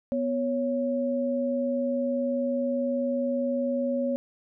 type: tone pair together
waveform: sine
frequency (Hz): 247 / 554.4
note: B3 / C#5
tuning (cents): 0 / 0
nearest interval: octave + major second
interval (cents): 1400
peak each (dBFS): -27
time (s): 0.12-4.16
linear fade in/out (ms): 0
effects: none